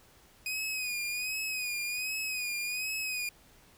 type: tone with vibrato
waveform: sawtooth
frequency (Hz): 2490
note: D#7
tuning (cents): +1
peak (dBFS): -29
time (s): 0.46-3.29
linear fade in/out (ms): 2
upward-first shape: sine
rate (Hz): 1.3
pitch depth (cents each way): 60
effects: pink hiss -60 dBFS RMS until 3.77 s